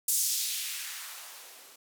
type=noise with band-pass filter sweep; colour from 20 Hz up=violet; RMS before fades=-34 dBFS; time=0.08-1.76 s; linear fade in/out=5 ms; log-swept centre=7900 to 300 Hz; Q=1.2; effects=none